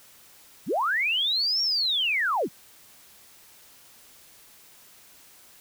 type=linear two-way sweep; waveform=sine; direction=up then down; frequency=110.1 to 5588 to 110.1 Hz; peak=-22 dBFS; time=0.66-2.49 s; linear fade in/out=50 ms; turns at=1.62 s; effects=white hiss -53 dBFS RMS until 5.6 s